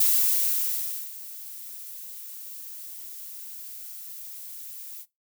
violet noise with ADSR envelope, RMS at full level -20 dBFS, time 0-5.06 s, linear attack 5 ms, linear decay 1100 ms, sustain -20 dB, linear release 58 ms, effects noise-tail reverb RT60 0.2 s tail -19 dB re dry

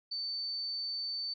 sine tone, 4540 Hz, C#8, 41 cents sharp, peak -34 dBFS, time 0.11-1.34 s, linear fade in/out 10 ms, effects none

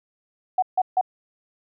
sine tone bursts, 744 Hz, F#5, 9 cents sharp, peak -16 dBFS, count 3, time 0.58-1.012 s, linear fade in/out 5 ms, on 44 ms, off 150 ms, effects none

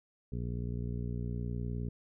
harmonic tone, 59.5 Hz, A#1, 36 cents sharp, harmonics 1 / 2 / 3 / 4 / 5 / 6 / 7 / 8, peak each -38 / -37 / -41 / -44 / -53 / -55 / -48 / -60 dBFS, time 0.32-1.89 s, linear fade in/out 5 ms, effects none

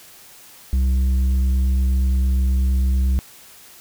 sine tone with tanh clipping, 64.9 Hz, C2, 13 cents flat, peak -16 dBFS, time 0.73-3.19 s, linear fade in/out 0 ms, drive 6 dB, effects white hiss -45 dBFS RMS until 3.8 s

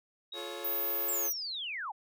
sine tone with exponential decay, 3801 Hz, A#7, 33 cents sharp, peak -39 dBFS, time 0.32-1.52 s, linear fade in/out 5 ms, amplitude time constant 260 ms
sawtooth chord, F augmented, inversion none, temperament equal with one note detuned, 349.2 / 430.4 / 554.4 Hz, F4 / A4 / C#5, 0 / -38 / 0 cents, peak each -40 dBFS, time 0.33-1.31 s, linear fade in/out 50 ms
sine tone, 14917 Hz, A#9, in tune, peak -30 dBFS, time 0.64-1.33 s, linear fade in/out 10 ms
sine linear sweep, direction down, 7780 to 737 Hz, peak -35 dBFS, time 1.08-1.92 s, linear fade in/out 10 ms
effects none

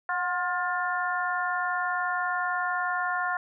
harmonic tone with a mistuned harmonic, 354.1 Hz, F4, 24 cents sharp, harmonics 2 / 3 / 4 / 5, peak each -31 / -31 / -30 / -33 dBFS, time 0.09-3.37 s, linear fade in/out 2 ms, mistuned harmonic 2, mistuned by +44 cents, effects none

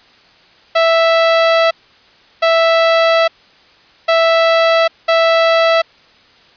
sawtooth tone bursts at uneven times, 659.3 Hz, E5, in tune, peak -5 dBFS, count 4, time 0.75-1.71 / 2.42-3.28 / 4.08-4.88 / 5.08-5.82 s, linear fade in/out 10 ms, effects white hiss -47 dBFS RMS until 6.56 s + resampled to 11025 Hz

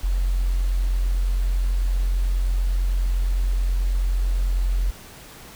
sine tone with quantisation, 44.53 Hz, F1, 34 cents sharp, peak -18 dBFS, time 0.03-4.91 s, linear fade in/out 10 ms, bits 8, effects pink hiss -43 dBFS RMS until 5.55 s

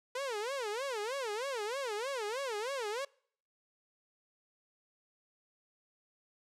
sawtooth tone with vibrato, 480 Hz, B4, 49 cents flat, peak -31 dBFS, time 0.15-3.05 s, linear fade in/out 5 ms, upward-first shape sine, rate 3.2 Hz, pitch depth 270 cents each way, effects noise-tail reverb RT60 0.6 s tail -26 dB re dry + low-pass 9000 Hz 12 dB/octave

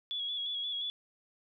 sine tone with vibrato, 3377 Hz, G#7, 28 cents sharp, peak -33 dBFS, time 0.11-0.9 s, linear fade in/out 0 ms, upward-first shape square, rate 5.7 Hz, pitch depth 31 cents each way, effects none

